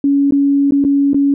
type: tone with dropouts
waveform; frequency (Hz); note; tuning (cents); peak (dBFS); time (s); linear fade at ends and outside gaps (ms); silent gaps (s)
sine; 280.5; C#4; +21; -9; 0.04-1.34; 2; 0.309-0.322 / 0.709-0.721 / 0.841-0.848 / 1.133-1.144
effects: none